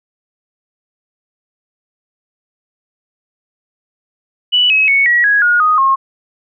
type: tone with pitch steps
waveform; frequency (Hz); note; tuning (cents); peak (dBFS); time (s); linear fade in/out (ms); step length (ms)
sine; 2960 / 2562 / 2217 / 1919.3 / 1661.2 / 1437.9 / 1244.5 / 1077.2; F#7 / E7 / C#7 / B6 / G#6 / F#6 / D#6 / C#6; 0 / -50 / 0 / -50 / 0 / -50 / 0 / -50; -8; 4.52-5.96; 20; 180
effects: none